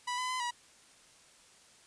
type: tone with pitch steps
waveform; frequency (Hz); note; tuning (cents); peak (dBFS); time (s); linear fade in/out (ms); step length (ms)
sawtooth; 985 / 1009 / 1018 / 965; B5 / B5 / C6 / B5; -5 / +37 / -48 / -40; -29; 0.07-0.51; 10; 110
effects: white hiss -60 dBFS RMS until 1.86 s + resampled to 22050 Hz